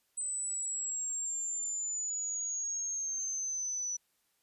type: exponential sweep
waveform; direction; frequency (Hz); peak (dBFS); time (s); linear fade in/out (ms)
sine; down; 8110 to 5920; -33; 0.17-3.97; 10
effects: white hiss -75 dBFS RMS until 4.42 s + resampled to 32000 Hz